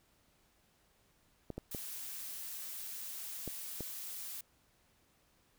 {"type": "clicks", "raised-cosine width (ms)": 2, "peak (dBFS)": -27, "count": 5, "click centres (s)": [1.503, 1.58, 1.748, 3.477, 3.807]}
{"type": "noise", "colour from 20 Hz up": "blue", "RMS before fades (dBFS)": -44, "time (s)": [1.71, 4.41], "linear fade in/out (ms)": 5}
{"effects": ["pink hiss -71 dBFS RMS until 5.58 s"]}